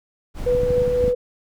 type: noise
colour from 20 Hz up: brown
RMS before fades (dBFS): -29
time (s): 0.34-1.14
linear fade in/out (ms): 50
type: tone with tremolo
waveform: sine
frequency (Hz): 493.9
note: B4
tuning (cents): 0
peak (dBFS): -15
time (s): 0.46-1.15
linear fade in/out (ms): 10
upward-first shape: triangle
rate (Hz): 3.9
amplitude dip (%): 35
type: clicks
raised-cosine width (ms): 5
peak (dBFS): -14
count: 8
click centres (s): 0.55 / 0.634 / 0.706 / 0.782 / 0.82 / 0.88 / 1.041 / 1.081
effects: none